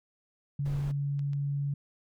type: tone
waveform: sine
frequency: 141.7 Hz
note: C#3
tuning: 38 cents sharp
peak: -28 dBFS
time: 0.59-1.74 s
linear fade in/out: 5 ms
type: noise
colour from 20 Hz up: brown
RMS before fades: -40 dBFS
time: 0.65-0.92 s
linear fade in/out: 10 ms
type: clicks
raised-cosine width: 0.2 ms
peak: -36 dBFS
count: 2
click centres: 1.193 / 1.333 s
effects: none